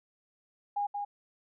sine tone with echo, 816 Hz, G#5, 31 cents flat, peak -28 dBFS, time 0.76-0.87 s, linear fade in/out 10 ms, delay 180 ms, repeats 1, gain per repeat -4 dB, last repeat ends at 1.05 s, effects none

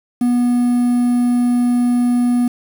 triangle tone with quantisation, 243.6 Hz, B3, 24 cents flat, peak -10 dBFS, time 0.21-2.48 s, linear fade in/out 5 ms, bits 6, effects none

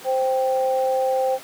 sine tone pair together, 522.7 / 784 Hz, C5 / G5, -2 / 0 cents, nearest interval perfect fifth, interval 702 cents, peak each -19 / -23 dBFS, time 0.04-1.39 s, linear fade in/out 50 ms, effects pink hiss -40 dBFS RMS until 1.43 s + high-pass 300 Hz 12 dB/octave

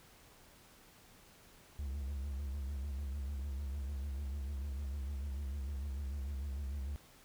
triangle tone with vibrato, 69.2 Hz, C#2, 2 cents flat, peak -35 dBFS, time 1.79-6.96 s, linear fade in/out 0 ms, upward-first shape sine, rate 6.7 Hz, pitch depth 94 cents each way, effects pink hiss -61 dBFS RMS until 7.24 s

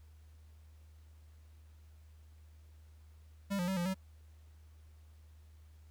square tone with pitch steps, 198.6 / 176.8 / 190.9 / 174.2 / 189.5 Hz, G3 / F3 / G3 / F3 / F#3, +23 / +22 / -46 / -4 / +42 cents, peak -33 dBFS, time 3.5-3.945 s, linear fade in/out 20 ms, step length 89 ms, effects added 77 Hz sine -55 dBFS peak until 5.9 s + pink hiss -72 dBFS RMS until 5.9 s

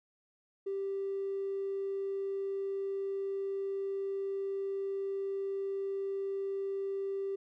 triangle tone with tanh clipping, 392 Hz, G4, in tune, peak -32 dBFS, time 0.66-7.36 s, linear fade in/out 10 ms, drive 1 dB, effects none

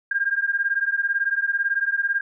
sine beating tone pair, 1600 / 1618 Hz, G6 / G#6, +35 / -46 cents, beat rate 18 Hz, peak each -23 dBFS, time 0.11-2.21 s, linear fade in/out 5 ms, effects none

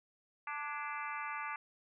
harmonic tone with a mistuned harmonic, 293.7 Hz, D4, in tune, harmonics 3 / 4 / 5 / 6 / 7 / 8 / 9, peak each -44 / -42 / -47 / -49 / -46 / -48 / -51 dBFS, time 0.47-1.56 s, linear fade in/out 2 ms, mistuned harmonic 6, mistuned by -75 cents, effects none

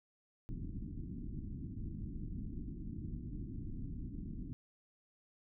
pink low-pass noise, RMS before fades -43 dBFS, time 0.49-4.53 s, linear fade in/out 0 ms, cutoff 310 Hz, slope 48 dB/octave, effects none

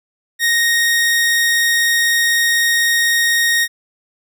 sawtooth tone, 1864 Hz, A#6, 1 cent flat, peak -9 dBFS, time 0.39-3.68 s, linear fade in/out 50 ms, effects none

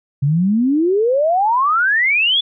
sine exponential sweep, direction up, 134.1 to 3501 Hz, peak -12 dBFS, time 0.22-2.41 s, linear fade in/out 10 ms, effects none

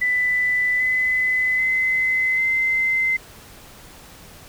sine tone with pitch steps, 1992 / 2017 / 2043 / 2069 Hz, B6 / B6 / C7 / C7, +14 / +36 / -42 / -20 cents, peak -17 dBFS, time 0.01-3.17 s, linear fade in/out 10 ms, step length 790 ms, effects pink hiss -44 dBFS RMS until 4.48 s

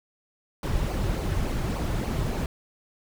brown noise with flanger, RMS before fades -27 dBFS, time 0.63-2.46 s, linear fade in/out 2 ms, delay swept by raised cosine 0.55 to 4.35 ms, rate 3.5 Hz, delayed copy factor -0.55, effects none

